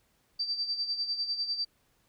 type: tone with tremolo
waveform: sine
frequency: 4664 Hz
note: D8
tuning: 13 cents flat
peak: -27 dBFS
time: 0.39-1.65 s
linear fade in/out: 10 ms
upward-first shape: sine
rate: 10 Hz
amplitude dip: 65%
effects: pink hiss -70 dBFS RMS until 2.08 s